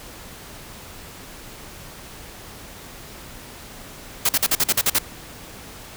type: noise bursts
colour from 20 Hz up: white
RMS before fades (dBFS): -18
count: 9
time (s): 4.25-4.987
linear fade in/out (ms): 5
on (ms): 41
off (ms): 46
effects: pink hiss -40 dBFS RMS until 5.96 s